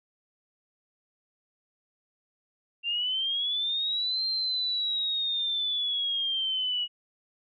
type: linear two-way sweep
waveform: sine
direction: up then down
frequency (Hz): 2757 to 4170 to 2908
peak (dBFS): -26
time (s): 2.83-6.88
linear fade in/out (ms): 50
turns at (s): 4.26
effects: none